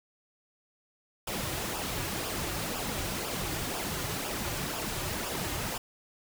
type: noise with flanger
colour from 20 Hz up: pink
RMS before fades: -34 dBFS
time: 1.27-5.78 s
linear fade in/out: 5 ms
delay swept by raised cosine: 0.48 to 4.58 ms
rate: 2 Hz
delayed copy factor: -0.6
effects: none